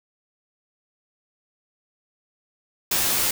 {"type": "noise with comb filter", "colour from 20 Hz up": "white", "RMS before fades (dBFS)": -22, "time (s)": [2.91, 3.31], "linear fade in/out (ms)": 5, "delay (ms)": 14, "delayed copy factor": -0.6, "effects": []}